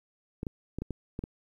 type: clicks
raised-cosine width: 3 ms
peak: -21 dBFS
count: 7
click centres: 0.431 / 0.468 / 0.786 / 0.82 / 0.907 / 1.191 / 1.239 s
effects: 10-bit